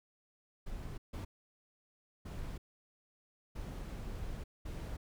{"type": "noise bursts at uneven times", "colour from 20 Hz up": "brown", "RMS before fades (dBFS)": -42, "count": 5, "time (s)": [[0.66, 0.98], [1.13, 1.25], [2.25, 2.58], [3.55, 4.44], [4.65, 4.97]], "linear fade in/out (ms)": 10, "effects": []}